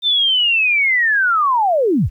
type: linear sweep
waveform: sine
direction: down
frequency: 3606 to 33.1 Hz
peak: -12 dBFS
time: 0.02-2.1 s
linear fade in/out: 50 ms
effects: 9-bit